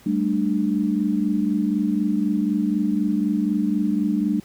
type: chord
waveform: sine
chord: G suspended second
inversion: none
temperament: equal with one note detuned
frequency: 196 / 220 / 297.2 Hz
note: G3 / A3 / D4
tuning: 0 / 0 / +21 cents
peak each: -23 dBFS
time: 0.06-4.4 s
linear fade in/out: 5 ms
effects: pink hiss -51 dBFS RMS until 4.44 s